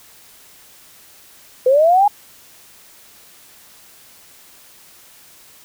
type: linear sweep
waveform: sine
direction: up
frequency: 493.9 to 839 Hz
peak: -9 dBFS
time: 1.66-2.08 s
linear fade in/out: 5 ms
effects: white hiss -46 dBFS RMS until 5.64 s